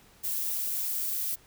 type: noise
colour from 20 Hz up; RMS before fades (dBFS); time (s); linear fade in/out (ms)
violet; -31; 0.23-1.36; 20
effects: pink hiss -58 dBFS RMS until 1.46 s